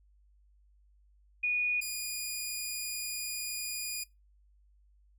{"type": "tone pair in turn", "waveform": ["sine", "10% pulse"], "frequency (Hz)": [2460, 2447], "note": ["D#7", "D#7"], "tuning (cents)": [-20, -29], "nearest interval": "unison", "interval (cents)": 9, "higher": "first", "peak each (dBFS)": -26, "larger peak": "neither", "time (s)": [[1.43, 1.81], [1.81, 4.04]], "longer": "second", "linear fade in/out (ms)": 10, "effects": ["noise-tail reverb RT60 0.2 s tail -21 dB re dry", "added 50 Hz sine -61 dBFS peak until 5.18 s"]}